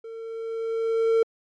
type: tone with level ramp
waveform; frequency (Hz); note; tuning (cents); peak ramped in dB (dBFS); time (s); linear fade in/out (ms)
triangle; 452.8; A4; +50; -34 to -14; 0.04-1.23; 5
effects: MP3 48 kbps